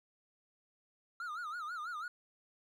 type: tone with vibrato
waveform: triangle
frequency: 1321 Hz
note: E6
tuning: 3 cents sharp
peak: -37 dBFS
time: 1.2-2.08 s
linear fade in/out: 2 ms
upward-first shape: sine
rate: 6.1 Hz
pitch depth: 170 cents each way
effects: none